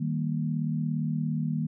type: chord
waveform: sine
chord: Eb major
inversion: none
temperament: equal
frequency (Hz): 155.56 / 196 / 233.1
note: Eb3 / G3 / Bb3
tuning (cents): 0 / 0 / 0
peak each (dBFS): -28 / -34 / -31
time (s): 0-1.67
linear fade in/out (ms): 10
effects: none